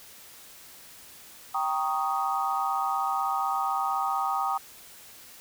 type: chord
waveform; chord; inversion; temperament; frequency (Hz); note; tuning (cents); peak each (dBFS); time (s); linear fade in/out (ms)
sine; Eb dominant seventh; first; equal; 784 / 932.3 / 1108.7 / 1244.5; G5 / Bb5 / Db6 / Eb6; 0 / 0 / 0 / 0; -29 / -32 / -34 / -29; 1.54-4.58; 10
effects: white hiss -49 dBFS RMS until 5.4 s